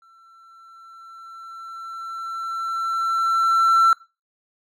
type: tone with exponential growth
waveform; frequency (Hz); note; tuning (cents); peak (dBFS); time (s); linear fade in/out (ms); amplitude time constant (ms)
triangle; 1344; E6; +33; -9; 0.02-3.93; 2; 850
effects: noise-tail reverb RT60 0.3 s tail -23 dB re dry + tanh soft clip ceiling -5 dBFS